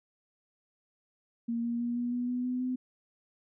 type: tone with pitch steps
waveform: sine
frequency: 233.1 / 235.9 / 238.8 / 241.7 / 244.7 / 247.7 / 250.7 / 253.8 Hz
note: A#3 / A#3 / A#3 / B3 / B3 / B3 / B3 / B3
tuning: 0 / +21 / +42 / -37 / -16 / +5 / +26 / +47 cents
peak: -29 dBFS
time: 1.48-2.76 s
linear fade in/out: 10 ms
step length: 160 ms
effects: none